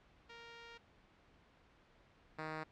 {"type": "tone pair in turn", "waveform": "5% pulse", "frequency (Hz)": [466.2, 156.52], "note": ["A#4", "D#3"], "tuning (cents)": [0, 11], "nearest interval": "octave + perfect fifth", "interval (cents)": 1889, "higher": "first", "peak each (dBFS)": [-39, -30], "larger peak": "second", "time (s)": [[0.29, 0.78], [2.38, 2.64]], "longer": "first", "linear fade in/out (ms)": 10, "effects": ["pink hiss -67 dBFS RMS until 2.71 s", "low-pass 3000 Hz 12 dB/octave"]}